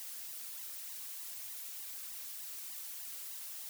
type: noise with flanger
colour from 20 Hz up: blue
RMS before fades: -45 dBFS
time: 0-3.69 s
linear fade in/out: 0 ms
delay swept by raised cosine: 1 to 3.7 ms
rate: 3.3 Hz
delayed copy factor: +0.95
effects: none